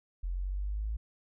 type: linear sweep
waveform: sine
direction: up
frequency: 43 to 55 Hz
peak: -31 dBFS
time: 0.23-0.97 s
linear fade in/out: 10 ms
effects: none